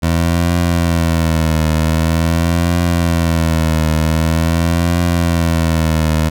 20% pulse tone with vibrato, 82.41 Hz, E2, in tune, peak -7 dBFS, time 0.02-6.3 s, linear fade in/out 20 ms, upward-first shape triangle, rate 0.45 Hz, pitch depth 90 cents each way, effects none

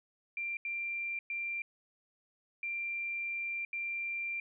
sine tone bursts at uneven times, 2370 Hz, D7, 15 cents sharp, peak -34 dBFS, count 5, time 0.37-0.57 / 0.65-1.19 / 1.3-1.62 / 2.63-3.65 / 3.73-4.4 s, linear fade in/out 2 ms, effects none

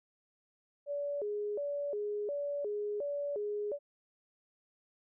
sine tone with vibrato, 488.3 Hz, B4, 20 cents flat, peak -33 dBFS, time 0.86-3.79 s, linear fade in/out 50 ms, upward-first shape square, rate 1.4 Hz, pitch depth 280 cents each way, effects none

